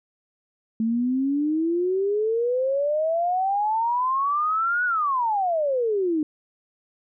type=exponential two-way sweep; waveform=sine; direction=up then down; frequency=220 to 1486 to 296.8 Hz; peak=-20 dBFS; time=0.8-6.23 s; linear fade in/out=2 ms; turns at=4.85 s; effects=none